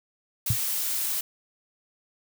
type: noise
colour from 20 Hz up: blue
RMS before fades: -28 dBFS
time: 0.46-1.21 s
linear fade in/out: 5 ms
type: tone with exponential decay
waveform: sine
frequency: 115.3 Hz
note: A#2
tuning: 19 cents flat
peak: -17 dBFS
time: 0.5-0.58 s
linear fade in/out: 5 ms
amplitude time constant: 17 ms
effects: none